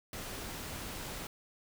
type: noise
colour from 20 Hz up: pink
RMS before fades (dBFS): -42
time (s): 0.13-1.27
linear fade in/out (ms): 2
effects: none